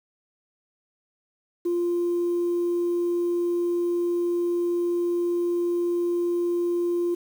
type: tone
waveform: sine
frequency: 347.8 Hz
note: F4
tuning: 7 cents flat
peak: -20 dBFS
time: 1.65-7.15 s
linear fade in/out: 10 ms
effects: tanh soft clip ceiling -19 dBFS + 8-bit